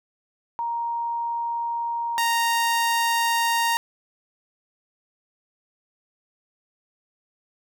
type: tone pair in turn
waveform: sine / sawtooth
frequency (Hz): 936 / 929.5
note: A#5 / A#5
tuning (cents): +7 / -5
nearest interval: unison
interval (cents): 12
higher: first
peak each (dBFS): -24 / -16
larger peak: second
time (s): 0.59-2.18 / 2.18-3.77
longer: neither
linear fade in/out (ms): 0
effects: none